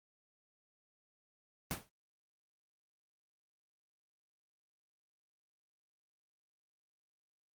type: noise with exponential decay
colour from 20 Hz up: pink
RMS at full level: -33 dBFS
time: 1.71-1.89 s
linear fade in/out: 0 ms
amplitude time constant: 37 ms
effects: high-pass 60 Hz 12 dB/octave + Opus 24 kbps